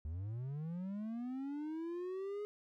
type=linear sweep; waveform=triangle; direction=up; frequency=72.7 to 420 Hz; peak=-37 dBFS; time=0.05-2.45 s; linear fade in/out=0 ms; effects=none